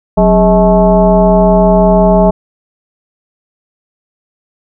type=tone with frequency modulation; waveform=sine; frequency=411.1 Hz; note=G#4; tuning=18 cents flat; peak=-4 dBFS; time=0.17-2.31 s; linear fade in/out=10 ms; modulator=227 Hz; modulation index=1.8; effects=none